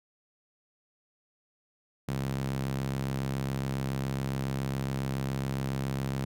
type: tone with high-pass filter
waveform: sawtooth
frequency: 67.2 Hz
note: C2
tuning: 47 cents sharp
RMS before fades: -32 dBFS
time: 2.08-6.25 s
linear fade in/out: 5 ms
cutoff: 140 Hz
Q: 2.1
effects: none